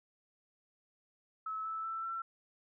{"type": "tone with pitch steps", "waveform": "sine", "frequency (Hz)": [1297, 1312.8, 1328.9, 1345.1], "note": ["E6", "E6", "E6", "E6"], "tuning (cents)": [-28, -8, 14, 35], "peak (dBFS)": -36, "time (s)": [1.46, 2.22], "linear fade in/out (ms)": 5, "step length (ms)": 190, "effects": []}